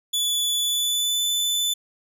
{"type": "tone with pitch glide", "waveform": "sawtooth", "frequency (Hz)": [3453, 3507], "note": ["A7", "A7"], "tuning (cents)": [-33, -6], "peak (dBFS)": -18, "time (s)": [0.13, 1.74], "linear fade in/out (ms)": 10, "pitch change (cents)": 27, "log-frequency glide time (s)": [0.58, 1.22], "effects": []}